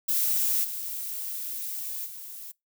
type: noise with level steps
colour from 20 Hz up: violet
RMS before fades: -25 / -34 / -41 dBFS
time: 0.08-2.52 s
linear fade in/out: 10 ms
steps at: 0.63 / 2.05 s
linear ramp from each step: 20 ms
effects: noise-tail reverb RT60 0.2 s tail -25 dB re dry